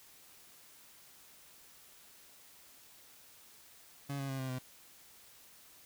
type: tone with pitch steps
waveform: 30% pulse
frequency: 140.5 / 137.29 / 134.16 / 131.09 / 128.1 Hz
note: C#3 / C#3 / C3 / C3 / C3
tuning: +24 / -16 / +44 / +4 / -36 cents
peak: -34 dBFS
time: 4.09-4.59 s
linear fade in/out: 10 ms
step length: 100 ms
effects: white hiss -59 dBFS RMS until 5.85 s